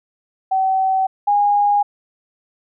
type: tone pair in turn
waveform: sine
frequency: 763 / 819.2 Hz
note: G5 / G#5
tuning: -47 / -24 cents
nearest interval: minor second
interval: 123 cents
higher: second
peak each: -14 / -12 dBFS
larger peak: second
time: 0.51-1.07 / 1.27-1.83 s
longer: neither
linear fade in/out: 10 ms
effects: none

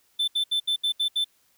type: tone bursts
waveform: triangle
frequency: 3533 Hz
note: A7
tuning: 6 cents sharp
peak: -20 dBFS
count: 7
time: 0.19-1.245 s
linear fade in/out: 10 ms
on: 89 ms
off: 72 ms
effects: white hiss -65 dBFS RMS until 1.57 s

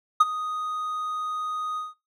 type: tone with ADSR envelope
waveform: triangle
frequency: 1244.5 Hz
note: D#6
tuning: in tune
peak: -9 dBFS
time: 0.2-1.94 s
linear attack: 9 ms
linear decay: 29 ms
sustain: -17 dB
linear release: 170 ms
effects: noise-tail reverb RT60 0.2 s tail -17 dB re dry

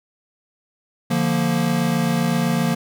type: chord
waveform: square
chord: Bb major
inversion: first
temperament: equal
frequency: 146.83 / 174.61 / 233.1 Hz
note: D3 / F3 / Bb3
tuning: 0 / 0 / 0 cents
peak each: -25 / -22 / -22 dBFS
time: 1.1-2.75 s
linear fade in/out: 10 ms
effects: none

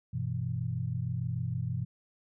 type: chord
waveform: sine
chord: E minor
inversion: first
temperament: equal with one note detuned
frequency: 96.93 / 123.47 / 164.81 Hz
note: G2 / B2 / E3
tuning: -19 / 0 / 0 cents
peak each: -37 / -32 / -37 dBFS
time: 0.13-1.85 s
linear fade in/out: 10 ms
effects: none

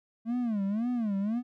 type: tone with vibrato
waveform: triangle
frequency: 220 Hz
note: A3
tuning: in tune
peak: -25 dBFS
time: 0.25-1.43 s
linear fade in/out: 50 ms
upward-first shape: sine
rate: 1.9 Hz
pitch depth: 210 cents each way
effects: none

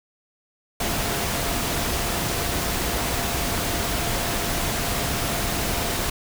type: tone in noise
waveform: sine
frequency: 691 Hz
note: F5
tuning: 19 cents flat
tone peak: -35 dBFS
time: 0.8-6.1 s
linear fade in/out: 5 ms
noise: pink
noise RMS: -25 dBFS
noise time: 0.8-6.1 s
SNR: -13 dB
effects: none

